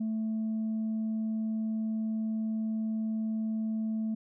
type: tone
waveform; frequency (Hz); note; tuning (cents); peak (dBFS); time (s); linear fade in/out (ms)
sine; 220; A3; 0; -27; 0-4.15; 10
effects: tanh soft clip ceiling -27 dBFS